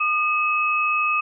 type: tone pair together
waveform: sine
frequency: 1217 / 2570 Hz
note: D#6 / E7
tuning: -39 / -45 cents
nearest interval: octave + minor second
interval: 1294 cents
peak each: -21 dBFS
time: 0-1.21 s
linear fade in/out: 10 ms
effects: none